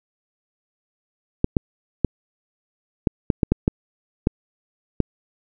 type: clicks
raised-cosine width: 3 ms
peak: -3 dBFS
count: 10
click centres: 1.444 / 1.568 / 2.047 / 3.072 / 3.302 / 3.432 / 3.52 / 3.679 / 4.271 / 5.003 s
effects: none